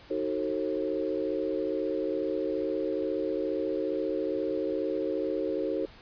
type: chord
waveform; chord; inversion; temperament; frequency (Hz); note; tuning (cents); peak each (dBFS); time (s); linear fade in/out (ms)
sine; D# diminished seventh; none; just; 311.1 / 373.4 / 448 / 537.6; D#4 / F#4 / A4 / C5; 0 / +16 / +31 / +47; -33; 0.1-5.86; 10
effects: pink hiss -52 dBFS RMS until 6.01 s + resampled to 11025 Hz